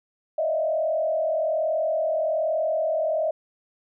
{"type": "tone with frequency modulation", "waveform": "sine", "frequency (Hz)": 634, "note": "D#5", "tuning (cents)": 32, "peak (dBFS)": -21, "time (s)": [0.38, 3.31], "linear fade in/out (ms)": 5, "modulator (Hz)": 41.2, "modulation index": 0.96, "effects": []}